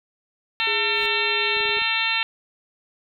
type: harmonic tone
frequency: 450.2 Hz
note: A4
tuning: 40 cents sharp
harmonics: 2 / 3 / 4 / 5 / 6 / 7 / 8 / 9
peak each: -31 / -32 / -29 / -28 / -24 / -31 / -28 / -30 dBFS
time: 0.6-2.23 s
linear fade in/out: 0 ms
type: tone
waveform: sine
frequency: 415.3 Hz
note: G#4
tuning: in tune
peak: -29 dBFS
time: 0.67-1.79 s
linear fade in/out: 2 ms
type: noise with exponential growth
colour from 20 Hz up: pink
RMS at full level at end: -42 dBFS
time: 0.73-1.06 s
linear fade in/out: 0 ms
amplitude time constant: 71 ms
type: clicks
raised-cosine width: 3 ms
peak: -33 dBFS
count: 6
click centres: 1.568 / 1.606 / 1.656 / 1.693 / 1.77 / 1.819 s
effects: none